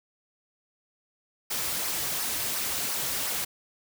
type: noise with flanger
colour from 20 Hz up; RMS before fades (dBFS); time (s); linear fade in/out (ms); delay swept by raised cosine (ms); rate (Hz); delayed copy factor
white; -30; 1.5-3.45; 10; 0.27 to 4.97; 2.8; -0.5
effects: none